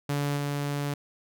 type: tone with level steps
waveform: sawtooth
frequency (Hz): 143.6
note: D3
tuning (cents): -39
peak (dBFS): -22 / -24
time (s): 0.09-0.94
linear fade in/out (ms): 5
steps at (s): 0.36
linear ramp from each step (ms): 20
effects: none